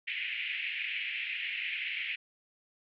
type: band-pass noise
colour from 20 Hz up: white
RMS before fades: -36 dBFS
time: 0.07-2.16 s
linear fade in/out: 10 ms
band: 2000 to 2800 Hz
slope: 48 dB/octave
effects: none